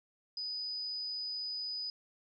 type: tone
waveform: sine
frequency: 4978 Hz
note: D#8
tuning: in tune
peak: -36 dBFS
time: 0.37-1.9 s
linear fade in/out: 2 ms
effects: none